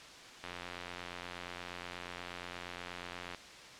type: click train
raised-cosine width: 0.3 ms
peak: -26 dBFS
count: 258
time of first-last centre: 0.44-3.347 s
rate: 88.4 Hz
effects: white hiss -51 dBFS RMS until 3.79 s + low-pass 5000 Hz 12 dB/octave